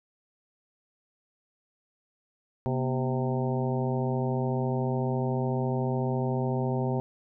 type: harmonic tone with a mistuned harmonic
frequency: 130 Hz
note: C3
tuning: 11 cents flat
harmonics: 1 / 2 / 3 / 4 / 5 / 6 / 7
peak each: -28 / -32 / -33 / -36 / -38 / -38 / -39 dBFS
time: 2.66-7 s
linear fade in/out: 0 ms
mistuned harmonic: 2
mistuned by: -110 cents
effects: none